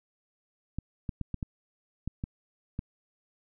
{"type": "clicks", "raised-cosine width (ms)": 5, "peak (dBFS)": -20, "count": 8, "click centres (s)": [0.786, 1.092, 1.213, 1.343, 1.428, 2.076, 2.239, 2.791], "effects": []}